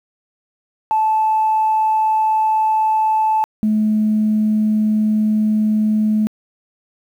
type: tone pair in turn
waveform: sine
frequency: 872 / 214.7 Hz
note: A5 / A3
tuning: -16 / -42 cents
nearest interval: 2 octaves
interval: 2426 cents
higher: first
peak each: -12 dBFS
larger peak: neither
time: 0.91-3.44 / 3.63-6.27 s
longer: second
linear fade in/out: 0 ms
effects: tanh soft clip ceiling -8 dBFS + 8-bit